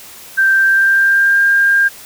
sine tone with pitch glide, 1568 to 1602.8 Hz, G6 to G6, 0 to +38 cents, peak -8 dBFS, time 0.37-1.89 s, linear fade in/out 20 ms, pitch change +38 cents, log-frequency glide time 0.51-1.44 s, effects white hiss -36 dBFS RMS until 2.05 s

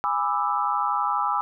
sine chord, E dominant seventh, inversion first, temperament just, 824.1 / 988.9 / 1186.7 / 1318.5 Hz, G#5 / B5 / D6 / E6, -14 / +2 / +18 / 0 cents, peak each -27 dBFS, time 0.04-1.41 s, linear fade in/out 0 ms, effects none

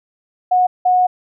sine tone pair in turn, 730 / 730 Hz, F#5 / F#5, -24 / -24 cents, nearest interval unison, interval 0 cents, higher neither, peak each -10 dBFS, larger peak neither, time 0.51-0.67 / 0.85-1.07 s, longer second, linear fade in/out 10 ms, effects none

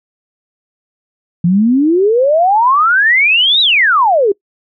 sine exponential two-way sweep, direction up then down, 166.3 to 3951 to 375.7 Hz, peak -7 dBFS, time 1.44-4.32 s, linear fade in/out 5 ms, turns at 3.61 s, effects noise-tail reverb RT60 0.1 s tail -22 dB re dry

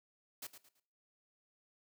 white noise with echo, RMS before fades -45 dBFS, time 0.42-0.47 s, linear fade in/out 5 ms, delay 110 ms, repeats 3, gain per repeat -10 dB, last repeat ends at 0.8 s, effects noise-tail reverb RT60 0.5 s tail -18 dB re dry + high-pass 150 Hz 12 dB/octave

